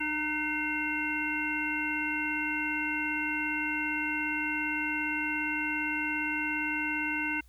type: harmonic tone with a mistuned harmonic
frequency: 302.9 Hz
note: D#4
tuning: 46 cents flat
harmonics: 1 / 3 / 5 / 7 / 9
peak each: -35 / -39 / -35 / -34 / -34 dBFS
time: 0-7.41 s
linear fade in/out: 10 ms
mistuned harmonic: 3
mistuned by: +31 cents
effects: added 60 Hz sine -54 dBFS peak until 7.48 s + white hiss -67 dBFS RMS until 7.48 s